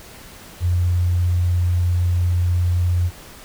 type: tone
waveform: sine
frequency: 88.3 Hz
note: F2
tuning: 20 cents sharp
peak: -15 dBFS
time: 0.6-3.11 s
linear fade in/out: 50 ms
effects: pink hiss -41 dBFS RMS until 3.44 s